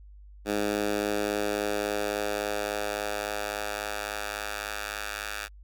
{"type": "tone with high-pass filter sweep", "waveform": "10% pulse", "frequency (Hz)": 103.6, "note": "G#2", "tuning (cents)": -4, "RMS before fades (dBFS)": -31, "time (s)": [0.45, 5.49], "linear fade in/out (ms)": 50, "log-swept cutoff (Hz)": [270, 1400], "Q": 1.1, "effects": ["added 50 Hz sine -46 dBFS peak until 5.63 s"]}